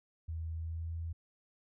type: tone with pitch glide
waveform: sine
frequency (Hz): 81.2 to 82.76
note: E2 to E2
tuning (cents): -26 to +7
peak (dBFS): -36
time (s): 0.28-1.13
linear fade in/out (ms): 10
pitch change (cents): +33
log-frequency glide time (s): 0.54-0.93
effects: none